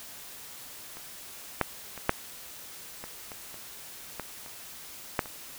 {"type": "clicks", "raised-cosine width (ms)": 0.5, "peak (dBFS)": [-28, -8, -25, -6, -23, -26, -29, -19, -30, -9, -28], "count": 11, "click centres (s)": [0.97, 1.613, 1.977, 2.094, 3.04, 3.318, 3.543, 4.197, 4.462, 5.192, 5.258], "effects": ["white hiss -45 dBFS RMS until 5.58 s"]}